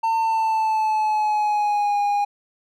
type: tone with pitch glide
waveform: triangle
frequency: 902 to 817.6 Hz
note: A5 to G#5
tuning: +43 to -27 cents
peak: -16 dBFS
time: 0.03-2.25 s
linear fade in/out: 10 ms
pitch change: -170 cents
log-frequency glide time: 0.15-1.99 s
effects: none